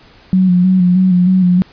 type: tone with vibrato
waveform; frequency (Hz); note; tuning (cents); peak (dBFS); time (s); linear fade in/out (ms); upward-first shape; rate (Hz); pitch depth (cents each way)
sine; 182.7; F#3; -22; -7; 0.33-1.62; 0; square; 3.2; 36
effects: pink hiss -44 dBFS RMS until 1.72 s + resampled to 11025 Hz